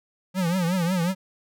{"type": "tone with vibrato", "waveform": "square", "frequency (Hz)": 177.6, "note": "F3", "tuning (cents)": 29, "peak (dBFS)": -22, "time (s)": [0.34, 1.15], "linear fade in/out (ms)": 50, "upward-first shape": "triangle", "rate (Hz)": 5.5, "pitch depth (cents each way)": 150, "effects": []}